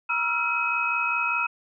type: tone cluster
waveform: sine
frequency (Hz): 954 / 1312 / 1377 / 2541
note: A#5 / E6 / F6 / D#7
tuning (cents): +40 / -9 / -25 / +36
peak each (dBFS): -31 / -31 / -28 / -25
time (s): 0.09-1.47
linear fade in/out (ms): 10
effects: none